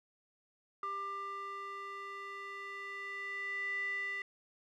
square tone with band-pass filter sweep, 396.6 Hz, G4, 20 cents sharp, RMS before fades -41 dBFS, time 0.83-4.22 s, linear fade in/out 2 ms, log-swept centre 1300 to 2100 Hz, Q 9.7, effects none

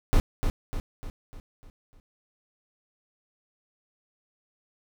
brown noise with echo, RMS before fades -18 dBFS, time 0.13-0.2 s, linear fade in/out 0 ms, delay 300 ms, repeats 6, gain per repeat -6 dB, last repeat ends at 2 s, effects none

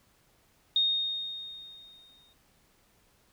sine tone with exponential decay, 3702 Hz, A#7, 13 cents flat, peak -21 dBFS, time 0.76-2.33 s, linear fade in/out 2 ms, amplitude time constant 340 ms, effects pink hiss -66 dBFS RMS until 3.32 s

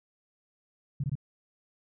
sine tone bursts, 138.59 Hz, C#3, in tune, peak -27 dBFS, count 3, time 1-1.154 s, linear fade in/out 5 ms, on 38 ms, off 20 ms, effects none

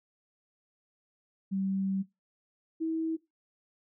sine tone pair in turn, 193.1 / 323.1 Hz, G3 / E4, -26 / -35 cents, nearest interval major sixth, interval 891 cents, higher second, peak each -28 dBFS, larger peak neither, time 1.51-2.03 / 2.8-3.17 s, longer first, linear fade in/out 20 ms, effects noise-tail reverb RT60 0.2 s tail -19 dB re dry

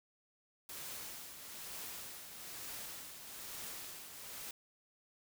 white noise with tremolo, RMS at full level -45 dBFS, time 0.69-4.51 s, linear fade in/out 2 ms, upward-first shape triangle, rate 1.1 Hz, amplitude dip 55%, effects none

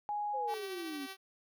sine tone, 830.6 Hz, G#5, in tune, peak -33 dBFS, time 0.09-0.54 s, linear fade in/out 0 ms
sine exponential sweep, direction down, 538 to 267.8 Hz, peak -39 dBFS, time 0.33-1.07 s, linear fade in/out 20 ms
5% pulse tone with tremolo, 384.5 Hz, G4, 33 cents flat, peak -31 dBFS, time 0.47-1.17 s, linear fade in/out 50 ms, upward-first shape sine, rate 13 Hz, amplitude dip 25%
effects none

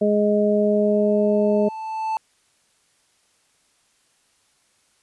harmonic tone, 208.4 Hz, G#3, 6 cents sharp, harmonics 1 / 2 / 3, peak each -20 / -20 / -20 dBFS, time 0.01-1.69 s, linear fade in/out 10 ms
triangle tone with exponential growth, 880 Hz, A5, in tune, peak -18 dBFS, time 0.51-2.17 s, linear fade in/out 1 ms, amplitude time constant 360 ms
effects white hiss -63 dBFS RMS until 5.02 s + resampled to 24000 Hz

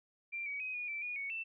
sine tone with pitch steps, 2366 / 2264 / 2522 / 2450 / 2331 / 2450 / 2223 / 2668 Hz, D7 / C#7 / D#7 / D#7 / D7 / D#7 / C#7 / E7, +12 / +36 / +23 / -27 / -14 / -27 / +4 / +20 cents, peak -37 dBFS, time 0.32-1.44 s, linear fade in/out 20 ms, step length 140 ms, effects none

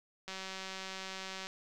click train, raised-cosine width 0.2 ms, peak -25 dBFS, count 227, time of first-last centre 0.28-1.469 s, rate 190 Hz, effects none

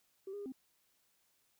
sine tone with pitch steps, 386.1 / 407.9 / 405.4 / 262.1 Hz, G4 / G#4 / G#4 / C4, -26 / -31 / -42 / +3 cents, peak -40 dBFS, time 0.27-0.522 s, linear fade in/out 5 ms, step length 63 ms, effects tanh soft clip ceiling -37 dBFS + white hiss -75 dBFS RMS until 1.59 s

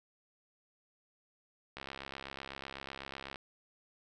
click train, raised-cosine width 0.3 ms, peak -26 dBFS, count 109, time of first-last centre 1.77-3.358 s, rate 68 Hz, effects none

